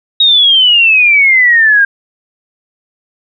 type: exponential sweep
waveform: sine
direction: down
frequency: 3797 to 1595 Hz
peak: -4 dBFS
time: 0.2-1.85 s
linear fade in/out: 5 ms
effects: none